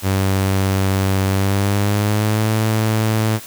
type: tone with pitch glide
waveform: sawtooth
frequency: 96.4 to 109.46 Hz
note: G2 to A2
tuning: -28 to -9 cents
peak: -11 dBFS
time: 0.02-3.4 s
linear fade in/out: 50 ms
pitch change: +219 cents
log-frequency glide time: 1.3-2.53 s
effects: white hiss -36 dBFS RMS until 3.46 s